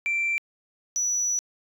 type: tone pair in turn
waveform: sine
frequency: 2349 / 5906 Hz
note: D7 / F#8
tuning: 0 / -4 cents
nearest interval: octave + major third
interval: 1596 cents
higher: second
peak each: -21 dBFS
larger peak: neither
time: 0.06-0.38 / 0.96-1.39 s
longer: second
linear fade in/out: 0 ms
effects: tanh soft clip ceiling -20 dBFS